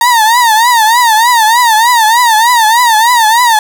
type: tone with vibrato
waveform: 35% pulse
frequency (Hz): 922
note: A#5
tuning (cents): -19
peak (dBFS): -3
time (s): 0.01-3.59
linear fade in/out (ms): 2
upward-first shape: triangle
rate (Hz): 3.3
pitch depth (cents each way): 150
effects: 7-bit